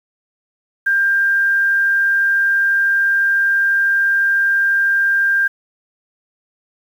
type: tone with quantisation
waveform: sine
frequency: 1593 Hz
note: G6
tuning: 27 cents sharp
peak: -12 dBFS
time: 0.86-5.48 s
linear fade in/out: 10 ms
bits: 7
effects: none